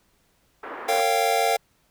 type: band-pass noise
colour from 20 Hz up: white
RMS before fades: -36 dBFS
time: 0.63-1.01 s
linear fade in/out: 5 ms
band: 290 to 1600 Hz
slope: 24 dB/octave
type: chord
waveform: square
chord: G half-diminished seventh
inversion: first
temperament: equal with one note detuned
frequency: 457.1 / 554.4 / 698.5 / 784 Hz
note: Bb4 / Db5 / F5 / G5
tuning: -34 / 0 / 0 / 0 cents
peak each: -27 / -29 / -24 / -25 dBFS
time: 0.88-1.57 s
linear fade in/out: 10 ms
effects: pink hiss -65 dBFS RMS until 1.9 s